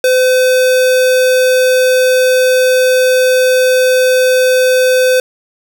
square tone, 510 Hz, C5, 44 cents flat, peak -8 dBFS, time 0.04-5.2 s, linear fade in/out 2 ms, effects none

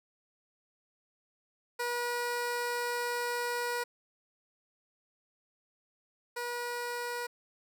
15% pulse tone pair in turn, 482.4 / 482.4 Hz, B4 / B4, -41 / -41 cents, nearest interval unison, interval 0 cents, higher neither, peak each -25 / -28 dBFS, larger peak first, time 1.79-3.84 / 6.36-7.27 s, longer first, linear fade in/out 10 ms, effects none

